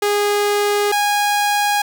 sawtooth tone pair in turn, 411.3 / 822.6 Hz, G#4 / G#5, -17 / -17 cents, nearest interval octave, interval 1200 cents, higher second, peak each -11 dBFS, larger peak neither, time 0.02-0.92 / 0.92-1.82 s, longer neither, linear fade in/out 5 ms, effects none

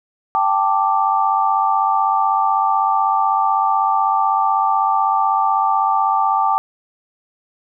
sine chord, G suspended second, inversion none, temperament equal, 784 / 880 / 1174.7 Hz, G5 / A5 / D6, 0 / 0 / 0 cents, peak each -18 dBFS, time 0.35-6.58 s, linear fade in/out 0 ms, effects none

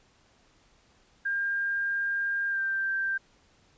sine tone with pitch glide, 1604 to 1574.6 Hz, G6 to G6, +39 to +7 cents, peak -26 dBFS, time 1.25-3.18 s, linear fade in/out 10 ms, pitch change -32 cents, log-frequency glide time 2.49-2.6 s, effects pink hiss -63 dBFS RMS until 3.77 s + resampled to 16000 Hz

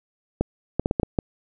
clicks, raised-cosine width 2 ms, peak -7 dBFS, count 7, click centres 0.41 / 0.796 / 0.859 / 0.911 / 0.998 / 1.032 / 1.188 s, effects none

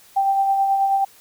sine tone with tremolo, 784 Hz, G5, in tune, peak -14 dBFS, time 0.16-1.05 s, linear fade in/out 10 ms, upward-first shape sine, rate 9.3 Hz, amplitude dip 35%, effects white hiss -50 dBFS RMS until 1.2 s

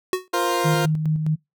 square tone with exponential decay, 369.6 Hz, F#4, 2 cents flat, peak -16 dBFS, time 0.13-0.28 s, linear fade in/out 1 ms, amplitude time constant 31 ms
20% pulse chord, F suspended fourth, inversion none, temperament equal, 349.2 / 466.2 / 523.3 Hz, F4 / Bb4 / C5, 0 / 0 / 0 cents, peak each -18 / -21 / -21 dBFS, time 0.33-0.86 s, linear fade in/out 10 ms
sine tone with tremolo, 155.56 Hz, D#3, in tune, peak -17 dBFS, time 0.64-1.36 s, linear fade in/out 20 ms, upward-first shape square, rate 4.8 Hz, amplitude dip 40%
effects noise-tail reverb RT60 0.2 s tail -25 dB re dry

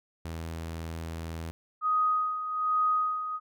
sawtooth tone, 82 Hz, E2, 9 cents flat, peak -31 dBFS, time 0.25-1.51 s, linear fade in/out 0 ms
sine tone with tremolo, 1250 Hz, D#6, 8 cents sharp, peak -22 dBFS, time 1.81-3.4 s, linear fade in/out 50 ms, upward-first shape sine, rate 1.2 Hz, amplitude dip 65%
effects none

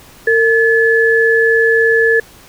sine tone pair together, 455.8 / 1721 Hz, A#4 / A6, -39 / -39 cents, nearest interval octave + major seventh, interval 2300 cents, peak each -11 dBFS, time 0.27-2.2 s, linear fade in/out 5 ms, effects pink hiss -41 dBFS RMS until 2.48 s

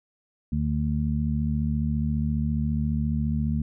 harmonic tone, 74.6 Hz, D2, 28 cents sharp, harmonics 1 / 2 / 3, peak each -27 / -27 / -27 dBFS, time 0.52-3.62 s, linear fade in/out 5 ms, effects none

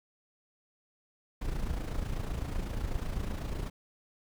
brown noise with amplitude modulation, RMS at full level -31 dBFS, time 1.41-3.7 s, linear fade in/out 10 ms, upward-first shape sine, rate 28 Hz, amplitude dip 60%, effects none

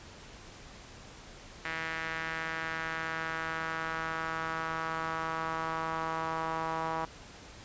sawtooth tone with band-pass filter sweep, 161.8 Hz, E3, 32 cents flat, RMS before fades -35 dBFS, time 1.65-7.05 s, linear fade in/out 2 ms, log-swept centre 1900 to 980 Hz, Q 2.5, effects pink hiss -50 dBFS RMS until 7.64 s + resampled to 16000 Hz

